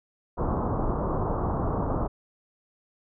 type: low-pass noise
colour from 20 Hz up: pink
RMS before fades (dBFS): -27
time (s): 0.37-2.08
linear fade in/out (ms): 20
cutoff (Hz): 1200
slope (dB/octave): 48
effects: none